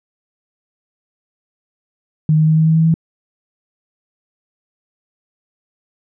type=tone with pitch steps; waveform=sine; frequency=155 / 156.26 / 157.53 / 158.81 / 160.1 / 161.4 / 162.71 Hz; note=D#3 / D#3 / D#3 / D#3 / D#3 / E3 / E3; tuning=-6 / +8 / +22 / +36 / +50 / -36 / -22 cents; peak=-9 dBFS; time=2.29-2.941 s; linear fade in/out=2 ms; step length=93 ms; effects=none